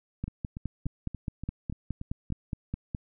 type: two click trains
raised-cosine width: 5 ms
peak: -24 / -19 dBFS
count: 8 / 14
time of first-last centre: 0.28-2.303 / 0.24-2.948 s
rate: 3.46 / 4.8 Hz
effects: none